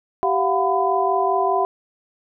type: tone cluster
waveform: sine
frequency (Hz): 388.1 / 687 / 732 / 1004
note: G4 / F5 / F#5 / B5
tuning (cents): -17 / -29 / -19 / +28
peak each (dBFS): -22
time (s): 0.23-1.65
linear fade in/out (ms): 0
effects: none